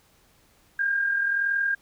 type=tone pair together; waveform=sine; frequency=1569 / 1610.3 Hz; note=G6 / G6; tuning=+1 / +46 cents; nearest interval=unison; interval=45 cents; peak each=-32 / -22 dBFS; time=0.79-1.75 s; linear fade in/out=5 ms; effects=pink hiss -61 dBFS RMS until 1.81 s